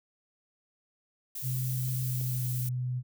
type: noise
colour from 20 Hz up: violet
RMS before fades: -38 dBFS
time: 1.35-2.69 s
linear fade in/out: 5 ms
type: tone with pitch glide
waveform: sine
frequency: 128.5 to 125.49 Hz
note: C3 to B2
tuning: -31 to +28 cents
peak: -29 dBFS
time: 1.42-3.03 s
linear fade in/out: 50 ms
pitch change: -41 cents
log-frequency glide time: 1.8-2.49 s
type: click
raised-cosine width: 2 ms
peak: -34 dBFS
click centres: 2.213 s
effects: none